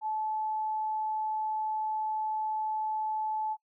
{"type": "tone", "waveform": "sine", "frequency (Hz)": 866, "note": "A5", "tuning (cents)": -28, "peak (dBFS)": -29, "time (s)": [0.01, 3.57], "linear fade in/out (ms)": 50, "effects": ["noise-tail reverb RT60 0.1 s tail -26 dB re dry"]}